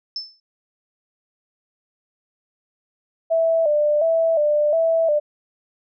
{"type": "tone with exponential decay", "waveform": "sine", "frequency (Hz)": 5274, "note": "E8", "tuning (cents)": 0, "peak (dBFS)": -22, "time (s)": [0.16, 0.4], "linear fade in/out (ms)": 2, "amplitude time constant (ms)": 51}
{"type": "tone with vibrato", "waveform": "sine", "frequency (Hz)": 625, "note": "D#5", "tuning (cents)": 8, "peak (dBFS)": -15, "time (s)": [3.3, 5.2], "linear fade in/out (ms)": 20, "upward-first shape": "square", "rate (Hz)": 1.4, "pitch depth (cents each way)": 84}
{"effects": []}